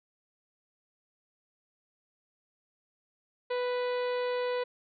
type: harmonic tone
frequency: 494.4 Hz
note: B4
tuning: 2 cents sharp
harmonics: 1 / 2 / 3 / 4 / 5 / 6 / 7 / 8 / 9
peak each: -29 / -38 / -44 / -44 / -47 / -51 / -51 / -49 / -54 dBFS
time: 3.5-4.64 s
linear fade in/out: 10 ms
effects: none